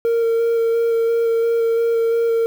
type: tone with vibrato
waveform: triangle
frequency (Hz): 460.6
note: A#4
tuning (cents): -21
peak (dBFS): -12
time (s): 0.05-2.46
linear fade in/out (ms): 0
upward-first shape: square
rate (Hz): 2.9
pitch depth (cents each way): 10
effects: tanh soft clip ceiling -8 dBFS + 7-bit